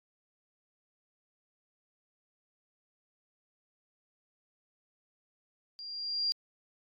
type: tone with level ramp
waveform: sine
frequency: 4775 Hz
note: D8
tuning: 28 cents sharp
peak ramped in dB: -42 to -26 dBFS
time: 5.79-6.32 s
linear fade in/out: 0 ms
effects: AAC 48 kbps